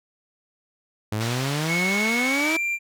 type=exponential sweep; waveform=sawtooth; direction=up; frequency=103.83 to 329.6 Hz; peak=-20 dBFS; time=1.12-2.57 s; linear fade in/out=5 ms
type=band-pass noise; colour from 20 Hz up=white; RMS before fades=-33 dBFS; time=1.2-2.57 s; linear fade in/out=10 ms; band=620 to 4600 Hz; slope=12 dB/octave
type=tone with pitch glide; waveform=triangle; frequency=2200 to 2372 Hz; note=C#7 to D7; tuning=-14 to +17 cents; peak=-21 dBFS; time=1.67-2.79 s; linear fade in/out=50 ms; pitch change=+131 cents; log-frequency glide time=2.26-2.62 s
effects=none